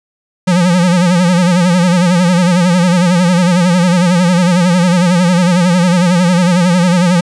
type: tone with vibrato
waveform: square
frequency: 177.5 Hz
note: F3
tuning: 28 cents sharp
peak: -8 dBFS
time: 0.47-7.21 s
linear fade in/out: 10 ms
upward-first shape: sine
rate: 11 Hz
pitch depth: 87 cents each way
effects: resampled to 22050 Hz + 8-bit